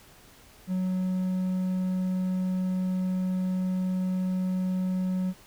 triangle tone, 185 Hz, F#3, in tune, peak -23 dBFS, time 0.67-5.34 s, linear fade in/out 50 ms, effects pink hiss -54 dBFS RMS until 5.46 s

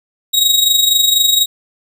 sawtooth tone with amplitude modulation, 3800 Hz, A#7, 33 cents sharp, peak -4 dBFS, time 0.33-1.46 s, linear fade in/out 20 ms, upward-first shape sine, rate 24.1 Hz, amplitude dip 60%, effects none

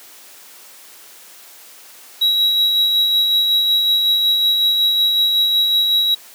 triangle tone with tremolo, 3870 Hz, B7, 36 cents flat, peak -10 dBFS, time 2.21-6.15 s, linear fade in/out 10 ms, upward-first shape sine, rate 5.4 Hz, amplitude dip 30%, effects white hiss -42 dBFS RMS until 6.34 s + high-pass 300 Hz 12 dB/octave

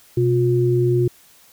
sine tone pair together, 126.04 / 356.5 Hz, B2 / F4, +36 / +36 cents, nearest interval octave + tritone, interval 1800 cents, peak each -17 dBFS, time 0.17-1.08 s, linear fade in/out 5 ms, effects white hiss -51 dBFS RMS until 1.52 s

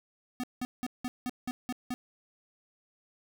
square tone bursts, 249.3 Hz, B3, 16 cents sharp, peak -32 dBFS, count 8, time 0.4-1.94 s, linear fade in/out 0 ms, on 35 ms, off 180 ms, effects none

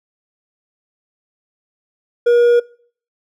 triangle tone with hard clipping, 477.7 Hz, A#4, 42 cents sharp, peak -10 dBFS, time 2.26-2.6 s, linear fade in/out 10 ms, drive 7 dB, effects noise-tail reverb RT60 0.5 s tail -23 dB re dry

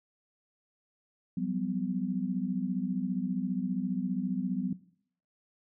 sine tone cluster, 179.3 / 194.2 / 251.4 Hz, F3 / G3 / B3, +46 / -16 / +31 cents, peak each -32 / -34 / -34 dBFS, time 1.37-4.73 s, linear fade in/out 5 ms, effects noise-tail reverb RT60 0.6 s tail -17 dB re dry

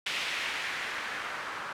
blue noise with low-pass filter sweep, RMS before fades -35 dBFS, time 0.06-1.73 s, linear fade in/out 5 ms, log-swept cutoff 2700 to 1300 Hz, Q 1.7, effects none

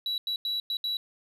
sine tone bursts at uneven times, 3919 Hz, B7, 14 cents flat, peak -25 dBFS, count 5, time 0.06-0.18 / 0.27-0.36 / 0.45-0.6 / 0.7-0.77 / 0.84-0.97 s, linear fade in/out 2 ms, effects tanh soft clip ceiling -26 dBFS + 11-bit

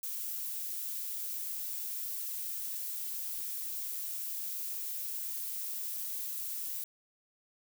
violet noise, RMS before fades -38 dBFS, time 0.03-6.84 s, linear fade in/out 2 ms, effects none

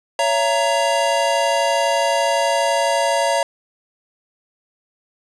square chord, A# diminished, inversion first, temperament just, 559.4 / 671.3 / 932.3 Hz, C#5 / E5 / A#5, +16 / +31 / 0 cents, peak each -21 dBFS, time 0.19-3.43 s, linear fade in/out 2 ms, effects resampled to 24000 Hz + 9-bit

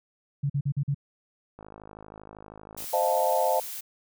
sine tone bursts, 141.1 Hz, C#3, 31 cents sharp, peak -23 dBFS, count 5, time 0.43-0.946 s, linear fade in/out 10 ms, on 68 ms, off 44 ms
click train, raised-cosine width 1 ms, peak -30 dBFS, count 67, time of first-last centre 1.59-2.842 s, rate 52.7 Hz
blue noise, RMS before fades -37 dBFS, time 2.77-3.81 s, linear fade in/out 10 ms
sine chord, F dominant seventh, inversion second, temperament equal, 523.3 / 622.3 / 698.5 / 880 Hz, C5 / Eb5 / F5 / A5, 0 / 0 / 0 / 0 cents, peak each -27 dBFS, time 2.93-3.6 s, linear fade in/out 5 ms
effects none

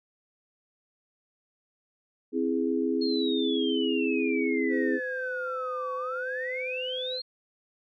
sine chord, C augmented, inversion none, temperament equal, 261.6 / 329.6 / 415.3 Hz, C4 / E4 / G#4, 0 / 0 / 0 cents, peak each -28 / -29 / -29 dBFS, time 2.32-5 s, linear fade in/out 50 ms
sine exponential two-way sweep, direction down then up, 4316 to 1108.7 to 4296 Hz, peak -32 dBFS, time 3.01-7.22 s, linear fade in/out 10 ms, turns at 5.95 s
triangle tone, 510 Hz, C5, 44 cents flat, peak -31 dBFS, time 4.69-7.21 s, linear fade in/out 50 ms
effects none

